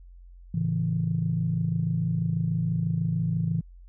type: chord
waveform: sine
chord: A major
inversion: none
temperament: equal with one note detuned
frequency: 110.7 / 138.59 / 164.81 Hz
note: A2 / C#3 / E3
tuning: +11 / 0 / 0 cents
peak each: -29 / -30 / -25 dBFS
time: 0.54-3.61 s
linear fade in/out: 5 ms
effects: tanh soft clip ceiling -14 dBFS + added 44 Hz sine -45 dBFS peak until 3.88 s